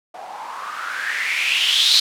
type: noise with low-pass filter sweep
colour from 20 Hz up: violet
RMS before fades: -21 dBFS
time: 0.14-2 s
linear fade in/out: 5 ms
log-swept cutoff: 700 to 4200 Hz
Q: 6.4
effects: none